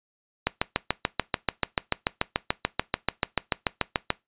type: click train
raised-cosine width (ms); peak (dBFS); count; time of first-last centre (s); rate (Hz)
0.3; -5; 26; 0.47-4.104; 6.88
effects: noise-tail reverb RT60 0.2 s tail -21 dB re dry + resampled to 8000 Hz